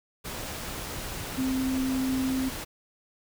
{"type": "tone in noise", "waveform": "sine", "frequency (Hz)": 261.7, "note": "C4", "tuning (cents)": 0, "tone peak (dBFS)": -25, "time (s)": [1.37, 2.5], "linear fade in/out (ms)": 20, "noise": "pink", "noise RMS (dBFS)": -36, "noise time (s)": [0.24, 2.65], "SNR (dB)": 8, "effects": []}